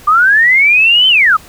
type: linear two-way sweep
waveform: sine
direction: up then down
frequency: 1174.7 to 3100 to 1174.7 Hz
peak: -5 dBFS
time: 0.07-1.37 s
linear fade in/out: 10 ms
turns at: 1.08 s
effects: pink hiss -38 dBFS RMS until 1.48 s